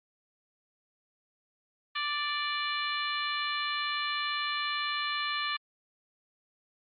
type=harmonic tone; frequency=587.3 Hz; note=D5; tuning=in tune; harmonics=2 / 3 / 4 / 5 / 6 / 7; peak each=-34 / -36 / -37 / -38 / -39 / -39 dBFS; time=1.95-5.57 s; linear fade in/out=10 ms; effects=Opus 32 kbps